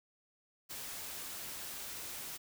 white noise, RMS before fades -44 dBFS, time 0.69-2.38 s, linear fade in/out 20 ms, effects none

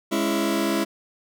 sawtooth chord, C# minor, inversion second, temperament just, 207.9 / 277.2 / 332.6 Hz, G#3 / C#4 / E4, +2 / 0 / +16 cents, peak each -22 / -23 / -20 dBFS, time 0.11-0.85 s, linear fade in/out 20 ms, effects none

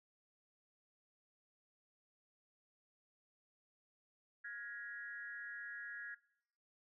sine tone with amplitude modulation, 1661.2 Hz, G#6, in tune, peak -40 dBFS, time 4.44-6.15 s, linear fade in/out 10 ms, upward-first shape sine, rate 236 Hz, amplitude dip 95%, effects noise-tail reverb RT60 0.7 s tail -20 dB re dry

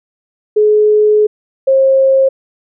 sine tone pair in turn, 423.8 / 535.1 Hz, G#4 / C5, +35 / +39 cents, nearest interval major third, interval 404 cents, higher second, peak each -6 dBFS, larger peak neither, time 0.56-1.27 / 1.67-2.29 s, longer first, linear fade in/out 10 ms, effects none

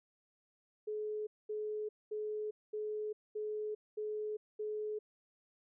sine tone bursts, 425.7 Hz, G#4, 43 cents sharp, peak -36 dBFS, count 7, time 0.87-4.99 s, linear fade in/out 10 ms, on 400 ms, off 220 ms, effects none

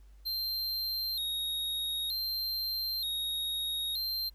square tone with vibrato, 3951 Hz, B7, in tune, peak -32 dBFS, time 0.25-4.3 s, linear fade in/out 20 ms, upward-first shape square, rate 0.54 Hz, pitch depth 87 cents each way, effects added 50 Hz sine -52 dBFS peak until 4.34 s + pink hiss -71 dBFS RMS until 4.34 s

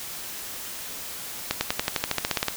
accelerating click train, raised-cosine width 0.2 ms, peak -5 dBFS, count 14, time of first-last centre 1.51-2.483 s, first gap 100 ms, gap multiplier 0.95, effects white hiss -36 dBFS RMS until 2.56 s

